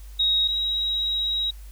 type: tone pair in turn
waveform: sine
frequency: 3785 / 3829 Hz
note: A#7 / A#7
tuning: +26 / +46 cents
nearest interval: unison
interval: 20 cents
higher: second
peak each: -18 / -22 dBFS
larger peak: first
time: 0.19-0.48 / 0.48-1.51 s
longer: second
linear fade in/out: 10 ms
effects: added 50 Hz sine -38 dBFS peak until 1.71 s + white hiss -54 dBFS RMS until 1.71 s